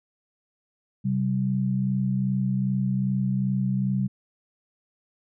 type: tone pair together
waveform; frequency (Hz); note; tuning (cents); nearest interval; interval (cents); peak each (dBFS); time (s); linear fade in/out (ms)
sine; 130.81 / 193.35; C3 / G3; 0 / -24; perfect fifth; 676; -25 / -24; 1.04-4.08; 20
effects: none